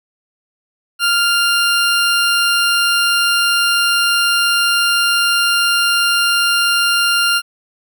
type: tone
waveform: 20% pulse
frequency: 1396.9 Hz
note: F6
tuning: in tune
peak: -7 dBFS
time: 0.99-7.42 s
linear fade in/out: 50 ms
effects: none